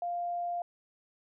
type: tone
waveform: sine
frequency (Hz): 698.5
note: F5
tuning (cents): 0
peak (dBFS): -31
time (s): 0.02-0.62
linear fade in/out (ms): 2
effects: none